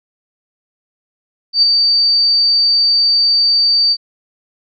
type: tone with ADSR envelope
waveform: sine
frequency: 4616 Hz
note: D8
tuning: 31 cents flat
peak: -5 dBFS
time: 1.53-3.97 s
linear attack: 95 ms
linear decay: 9 ms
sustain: -4 dB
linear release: 53 ms
effects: none